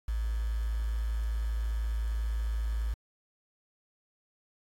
sine tone with quantisation, 55 Hz, A1, in tune, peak -28 dBFS, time 0.08-2.94 s, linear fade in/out 5 ms, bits 8, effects AAC 64 kbps

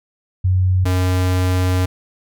sine / square tone pair in turn, 92.5 / 91.65 Hz, F#2 / F#2, 0 / -16 cents, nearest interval unison, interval 16 cents, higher first, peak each -12 / -15 dBFS, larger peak first, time 0.44-0.85 / 0.85-1.86 s, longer second, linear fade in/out 10 ms, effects none

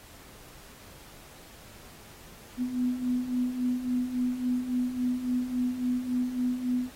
sine beating tone pair, 246.5 / 250.1 Hz, B3 / B3, -3 / +22 cents, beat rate 3.6 Hz, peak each -33 / -27 dBFS, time 2.57-6.91 s, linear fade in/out 50 ms, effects pink hiss -51 dBFS RMS until 6.95 s + AAC 48 kbps

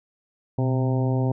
harmonic tone with a mistuned harmonic, 130.8 Hz, C3, in tune, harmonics 1 / 2 / 3 / 4 / 5 / 6 / 7, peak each -21 / -27 / -31 / -33 / -35 / -37 / -38 dBFS, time 0.58-1.32 s, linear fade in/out 5 ms, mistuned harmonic 1, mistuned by -76 cents, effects none

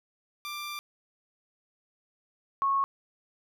15% pulse / sine tone pair in turn, 1183 / 1098 Hz, D6 / C#6, +12 / -17 cents, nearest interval minor second, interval 129 cents, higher first, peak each -29 / -23 dBFS, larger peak second, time 0.45-0.79 / 2.62-2.84 s, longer first, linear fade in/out 0 ms, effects none

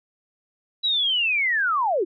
sine linear sweep, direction down, 3951 to 311.1 Hz, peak -19 dBFS, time 0.83-2.05 s, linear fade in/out 20 ms, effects none

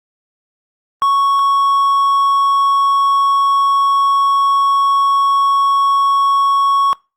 triangle tone, 1108.7 Hz, C#6, in tune, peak -8 dBFS, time 1.02-6.93 s, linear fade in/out 0 ms, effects noise-tail reverb RT60 0.3 s tail -26 dB re dry + Opus 24 kbps

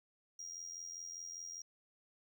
triangle tone with amplitude modulation, 5700 Hz, F8, 34 cents sharp, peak -40 dBFS, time 0.39-1.62 s, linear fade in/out 5 ms, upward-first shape sine, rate 85 Hz, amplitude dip 75%, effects none

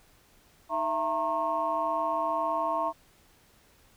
sine tone cluster, 312.9 / 666 / 924 / 1082 Hz, D#4 / E5 / A#5 / C#6, +10 / +18 / -16 / -42 cents, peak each -39 / -30 / -30 / -30 dBFS, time 0.69-2.93 s, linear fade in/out 50 ms, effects tanh soft clip ceiling -16 dBFS + pink hiss -61 dBFS RMS until 3.96 s

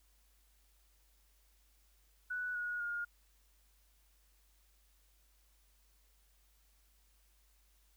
sine tone with pitch steps, 1480 / 1450.4 / 1421.4 Hz, F#6 / F#6 / F6, 0 / -35 / +30 cents, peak -36 dBFS, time 2.3-3.05 s, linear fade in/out 10 ms, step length 250 ms, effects added 50 Hz sine -68 dBFS peak until 7.96 s + white hiss -73 dBFS RMS until 7.96 s

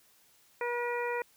harmonic tone, 481.2 Hz, B4, 45 cents flat, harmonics 1 / 2 / 3 / 4 / 5, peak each -33 / -36 / -41 / -39 / -41 dBFS, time 0.61-1.22 s, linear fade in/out 2 ms, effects white hiss -64 dBFS RMS until 1.36 s

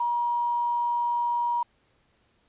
sine tone with quantisation, 954 Hz, A#5, 40 cents sharp, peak -23 dBFS, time 0-1.63 s, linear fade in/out 5 ms, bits 8, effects pink hiss -67 dBFS RMS until 2.48 s + resampled to 8000 Hz

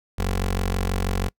15% pulse tone with notch filter, 46.21 Hz, F#1, 1 cent flat, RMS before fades -24 dBFS, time 0.18-1.29 s, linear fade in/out 10 ms, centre 130 Hz, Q 1.8, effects noise-tail reverb RT60 0.1 s tail -25 dB re dry

